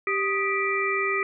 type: harmonic tone with a mistuned harmonic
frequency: 392 Hz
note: G4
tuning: in tune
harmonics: 1 / 3 / 5 / 6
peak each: -28 / -28 / -28 / -28 dBFS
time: 0.07-1.23 s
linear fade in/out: 2 ms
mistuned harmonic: 3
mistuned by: +99 cents
effects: none